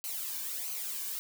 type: noise with flanger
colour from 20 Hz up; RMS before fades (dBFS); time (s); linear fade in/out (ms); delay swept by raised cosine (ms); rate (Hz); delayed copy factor
blue; -37; 0.04-1.19; 0; 0.56 to 1.55; 1.5; -0.65
effects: none